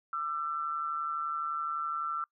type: tone pair together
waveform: sine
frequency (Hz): 1192.2 / 1344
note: D6 / E6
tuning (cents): +26 / +33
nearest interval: major second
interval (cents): 207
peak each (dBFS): -37 / -32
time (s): 0.13-2.24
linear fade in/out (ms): 2
effects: noise-tail reverb RT60 0.1 s tail -26 dB re dry